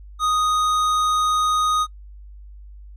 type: tone with tanh clipping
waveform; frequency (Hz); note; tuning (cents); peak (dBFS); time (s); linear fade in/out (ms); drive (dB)
triangle; 1244.5; D#6; 0; -19; 0.19-1.87; 50; 18
effects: noise-tail reverb RT60 0.1 s tail -25 dB re dry + added 50 Hz sine -38 dBFS peak until 2.96 s